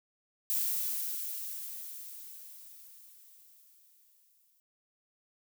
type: noise with exponential decay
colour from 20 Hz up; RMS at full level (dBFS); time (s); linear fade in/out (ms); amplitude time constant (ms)
violet; -30; 0.5-4.6; 0; 890
effects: none